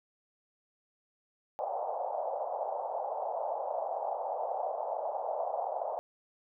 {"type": "band-pass noise", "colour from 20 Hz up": "white", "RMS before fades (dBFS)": -35, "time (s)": [1.59, 5.99], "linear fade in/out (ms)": 0, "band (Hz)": [550, 830], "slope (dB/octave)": 48, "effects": []}